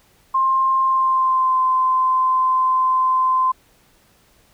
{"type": "tone with pitch glide", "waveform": "sine", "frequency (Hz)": [1058, 1034.4], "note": ["C6", "C6"], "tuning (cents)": [19, -20], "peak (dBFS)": -14, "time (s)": [0.34, 3.52], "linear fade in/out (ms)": 10, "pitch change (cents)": -39, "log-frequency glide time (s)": [0.81, 1.6], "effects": ["pink hiss -56 dBFS RMS until 4.53 s"]}